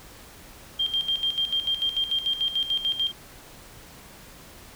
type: tone with tremolo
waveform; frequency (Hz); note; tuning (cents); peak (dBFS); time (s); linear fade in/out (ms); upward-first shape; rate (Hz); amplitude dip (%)
sine; 3188; G7; +28; -21; 0.79-3.12; 10; square; 6.8; 70
effects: pink hiss -47 dBFS RMS until 4.75 s